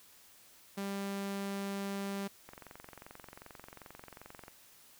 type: tone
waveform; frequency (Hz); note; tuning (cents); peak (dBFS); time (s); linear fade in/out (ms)
sawtooth; 198; G3; +18; -32; 0.77-2.28; 10
type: click train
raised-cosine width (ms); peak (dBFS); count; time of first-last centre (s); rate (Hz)
0.5; -33; 46; 2.49-4.481; 22.6
effects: white hiss -60 dBFS RMS until 4.99 s